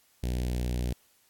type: tone with notch filter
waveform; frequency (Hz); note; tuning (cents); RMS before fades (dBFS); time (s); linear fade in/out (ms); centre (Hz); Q
sawtooth; 61.3; B1; -12; -30; 0.23-0.93; 5; 1200; 0.54
effects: white hiss -65 dBFS RMS until 1.29 s + AAC 64 kbps